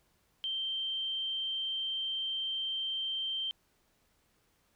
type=tone; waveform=sine; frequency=3136 Hz; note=G7; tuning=in tune; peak=-32 dBFS; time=0.44-3.51 s; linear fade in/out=0 ms; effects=pink hiss -72 dBFS RMS until 4.75 s